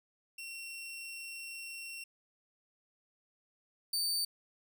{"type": "tone pair in turn", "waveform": "sawtooth", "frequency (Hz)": [2726, 4585], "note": ["F7", "D8"], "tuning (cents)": [-43, -42], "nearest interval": "major sixth", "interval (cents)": 901, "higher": "second", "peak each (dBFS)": [-39, -28], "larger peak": "second", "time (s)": [[0.38, 2.04], [3.93, 4.25]], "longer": "first", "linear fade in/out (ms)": 5, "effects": []}